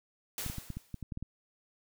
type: noise with exponential decay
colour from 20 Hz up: white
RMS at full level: -36 dBFS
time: 0.38-1.03 s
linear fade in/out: 1 ms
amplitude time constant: 140 ms
type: clicks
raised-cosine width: 5 ms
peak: -26 dBFS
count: 10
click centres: 0.463 / 0.499 / 0.583 / 0.703 / 0.77 / 0.943 / 1.027 / 1.122 / 1.174 / 1.226 s
effects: none